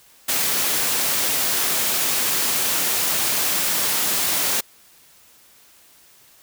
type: high-pass noise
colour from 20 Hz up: white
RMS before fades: -21 dBFS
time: 0.28-4.61 s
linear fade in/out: 10 ms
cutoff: 130 Hz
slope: 12 dB/octave
effects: white hiss -52 dBFS RMS until 6.42 s